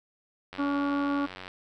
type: click train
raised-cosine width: 0.3 ms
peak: -24 dBFS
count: 89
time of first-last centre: 0.53-1.479 s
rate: 92.7 Hz
type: harmonic tone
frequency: 283.7 Hz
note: C#4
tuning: 40 cents sharp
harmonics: 1 / 2 / 3 / 4 / 5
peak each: -26 / -37 / -39 / -35 / -38 dBFS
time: 0.58-1.27 s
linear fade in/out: 20 ms
effects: none